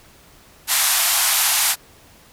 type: band-pass noise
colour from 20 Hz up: white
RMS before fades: -18 dBFS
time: 0.67-1.76 s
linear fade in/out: 50 ms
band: 660 to 14000 Hz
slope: 96 dB/octave
effects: pink hiss -49 dBFS RMS until 2.32 s